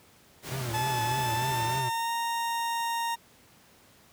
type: noise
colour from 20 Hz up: pink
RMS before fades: -38 dBFS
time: 0.42-1.83 s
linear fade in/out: 50 ms
type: tone with vibrato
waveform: square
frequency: 123.47 Hz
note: B2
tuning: in tune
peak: -32 dBFS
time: 0.5-1.9 s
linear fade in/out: 20 ms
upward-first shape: triangle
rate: 3.3 Hz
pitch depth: 170 cents each way
type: tone with pitch glide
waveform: 40% pulse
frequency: 866 to 928.2 Hz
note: A5 to A#5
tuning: -28 to -8 cents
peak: -27 dBFS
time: 0.73-3.16 s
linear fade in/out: 20 ms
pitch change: +120 cents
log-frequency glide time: 1.13-2.12 s
effects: pink hiss -58 dBFS RMS until 4.12 s + high-pass 80 Hz 12 dB/octave